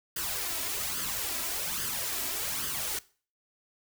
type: noise with flanger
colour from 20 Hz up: white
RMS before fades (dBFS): -33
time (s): 0.16-2.99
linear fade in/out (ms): 5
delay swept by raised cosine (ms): 0.62 to 3.12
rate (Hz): 1.2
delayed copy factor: +0.65
effects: noise-tail reverb RT60 0.4 s tail -20 dB re dry